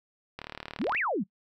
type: click train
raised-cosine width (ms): 0.3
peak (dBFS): -21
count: 22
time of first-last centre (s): 0.39-0.949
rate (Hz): 37.6
type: exponential two-way sweep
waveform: sine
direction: up then down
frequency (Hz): 160.8 to 2796 to 160.8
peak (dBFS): -26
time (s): 0.79-1.24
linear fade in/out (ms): 20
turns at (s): 0.98
effects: noise-tail reverb RT60 0.1 s tail -23 dB re dry